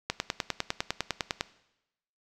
click train, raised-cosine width 0.2 ms, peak -10 dBFS, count 14, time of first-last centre 0.1-1.409 s, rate 9.93 Hz, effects noise-tail reverb RT60 0.9 s tail -18 dB re dry

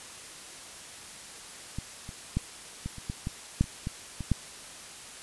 clicks, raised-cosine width 5 ms, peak -21 / -28 / -14 / -21 / -30 / -20 / -19 / -10 / -29 / -19 / -22 / -11 dBFS, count 12, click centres 1.786 / 2.091 / 2.37 / 2.86 / 2.983 / 3.099 / 3.271 / 3.61 / 3.641 / 3.871 / 4.207 / 4.317 s, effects white hiss -45 dBFS RMS until 5.22 s + resampled to 24000 Hz

